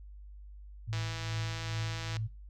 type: tone with tremolo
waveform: sine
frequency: 110 Hz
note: A2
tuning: in tune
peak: -31 dBFS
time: 0.87-2.28 s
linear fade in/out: 20 ms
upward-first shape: triangle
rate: 2.4 Hz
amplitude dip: 65%
type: click train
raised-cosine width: 0.2 ms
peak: -23 dBFS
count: 204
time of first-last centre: 0.93-2.168 s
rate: 164 Hz
effects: noise-tail reverb RT60 0.3 s tail -24 dB re dry + added 50 Hz sine -46 dBFS peak until 2.49 s